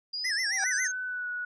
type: linear sweep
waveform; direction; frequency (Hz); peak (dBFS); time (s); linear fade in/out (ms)
sine; up; 4800 to 6430; -31; 0.13-0.92; 10
type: tone with vibrato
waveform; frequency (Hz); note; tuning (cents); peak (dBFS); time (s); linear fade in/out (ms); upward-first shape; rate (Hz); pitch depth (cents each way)
square; 1828; A#6; -34; -29; 0.24-0.88; 10; sine; 7.3; 210
type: tone with exponential growth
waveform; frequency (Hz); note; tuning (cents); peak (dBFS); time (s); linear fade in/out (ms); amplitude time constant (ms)
square; 775; G5; -20; -32; 0.39-0.64; 0; 53
type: tone with pitch glide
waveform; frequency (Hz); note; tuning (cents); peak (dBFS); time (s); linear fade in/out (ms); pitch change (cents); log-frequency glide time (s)
sine; 1505 to 1465.5; F#6 to F#6; +29 to -17; -31; 0.62-1.45; 5; -46; 1.03-1.28
effects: resampled to 22050 Hz